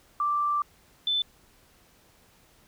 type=tone pair in turn; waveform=sine; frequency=1174.7 / 3520 Hz; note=D6 / A7; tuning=0 / 0 cents; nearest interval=octave + perfect fifth; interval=1900 cents; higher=second; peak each=-23 dBFS; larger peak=neither; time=0.2-0.62 / 1.07-1.22 s; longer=first; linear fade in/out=2 ms; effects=pink hiss -60 dBFS RMS until 2.67 s